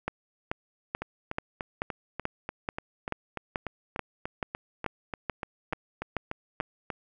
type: two click trains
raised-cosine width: 0.5 ms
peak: -14 / -18 dBFS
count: 16 / 21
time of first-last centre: 0.08-6.602 / 1.02-6.902 s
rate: 2.3 / 3.4 Hz
effects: none